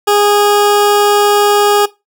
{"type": "tone", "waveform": "20% pulse", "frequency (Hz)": 411.9, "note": "G#4", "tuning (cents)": -14, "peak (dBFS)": -3, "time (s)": [0.07, 1.86], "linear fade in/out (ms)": 10, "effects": ["noise-tail reverb RT60 0.2 s tail -18 dB re dry"]}